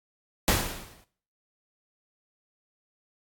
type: noise with exponential decay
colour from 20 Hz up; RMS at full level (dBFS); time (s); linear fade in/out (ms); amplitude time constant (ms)
pink; -20; 0.48-1.04; 0; 120
effects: noise-tail reverb RT60 0.5 s tail -17 dB re dry + AAC 64 kbps